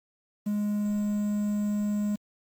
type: tone with quantisation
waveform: triangle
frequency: 207.7 Hz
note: G#3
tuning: in tune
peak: -23 dBFS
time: 0.46-2.16 s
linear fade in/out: 10 ms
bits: 8
effects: Opus 32 kbps